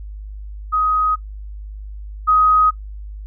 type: tone pair in turn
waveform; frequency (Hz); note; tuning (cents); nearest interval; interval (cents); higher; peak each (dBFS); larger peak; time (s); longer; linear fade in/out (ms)
sine; 1257 / 1257; D#6 / D#6; +17 / +17; unison; 0; neither; -14 / -10; second; 0.72-1.16 / 2.27-2.71; neither; 20
effects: noise-tail reverb RT60 0.1 s tail -20 dB re dry + added 51 Hz sine -29 dBFS peak until 3.26 s